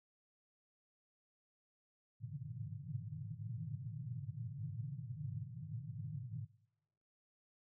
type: band-pass noise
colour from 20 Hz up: pink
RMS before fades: -45 dBFS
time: 2.2-6.47 s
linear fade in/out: 50 ms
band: 100 to 160 Hz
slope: 96 dB/octave
effects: noise-tail reverb RT60 1.0 s tail -24 dB re dry